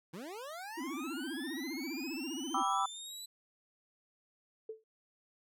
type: linear sweep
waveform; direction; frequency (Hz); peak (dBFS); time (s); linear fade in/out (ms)
25% pulse; up; 148 to 4002; -39; 0.13-3.26; 10
type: tone with vibrato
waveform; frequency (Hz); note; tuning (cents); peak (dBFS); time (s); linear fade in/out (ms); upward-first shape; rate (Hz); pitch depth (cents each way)
triangle; 293.7; D4; 0; -36; 0.77-2.63; 10; sine; 15; 270
type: chord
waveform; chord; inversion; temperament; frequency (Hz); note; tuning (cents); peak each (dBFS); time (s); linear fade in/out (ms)
sine; E minor seventh; first; equal; 784 / 987.8 / 1174.7 / 1318.5; G5 / B5 / D6 / E6; 0 / 0 / 0 / 0; -35; 2.54-2.86; 5
type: tone with exponential decay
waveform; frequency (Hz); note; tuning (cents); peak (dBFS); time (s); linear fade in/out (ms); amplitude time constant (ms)
sine; 440; A4; 0; -36; 4.69-4.84; 5; 31
effects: none